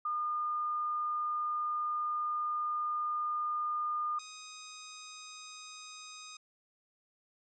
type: tone pair in turn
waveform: sine / 5% pulse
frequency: 1215 / 1250.6 Hz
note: D#6 / D#6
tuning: -42 / +8 cents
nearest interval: unison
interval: 50 cents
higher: second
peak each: -31 / -32 dBFS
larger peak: first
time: 0.05-4.19 / 4.19-6.37 s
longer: first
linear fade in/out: 5 ms
effects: resampled to 16000 Hz